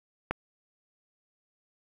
click, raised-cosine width 0.5 ms, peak -13 dBFS, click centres 0.31 s, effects 8-bit

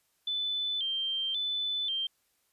sine tone with vibrato, 3322 Hz, G#7, in tune, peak -29 dBFS, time 0.27-2.07 s, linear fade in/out 5 ms, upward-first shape square, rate 0.93 Hz, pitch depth 92 cents each way, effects white hiss -73 dBFS RMS until 2.52 s + resampled to 32000 Hz

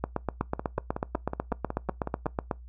two click trains, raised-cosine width 1 ms, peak -13 / -17 dBFS, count 21 / 11, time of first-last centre 0.04-2.512 / 0.41-2.258 s, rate 8.09 / 5.41 Hz, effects noise-tail reverb RT60 0.2 s tail -23 dB re dry + added 60 Hz sine -43 dBFS peak until 2.68 s

